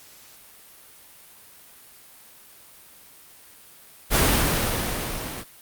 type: noise with level ramp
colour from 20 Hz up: pink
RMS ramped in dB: -17 to -34 dBFS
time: 4.1-5.45 s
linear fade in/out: 50 ms
effects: white hiss -49 dBFS RMS until 5.61 s + Opus 48 kbps